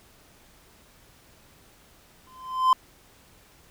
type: tone with exponential growth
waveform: triangle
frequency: 1032 Hz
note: C6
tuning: 24 cents flat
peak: -11 dBFS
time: 2.27-2.73 s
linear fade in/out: 2 ms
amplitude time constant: 98 ms
effects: pink hiss -56 dBFS RMS until 3.7 s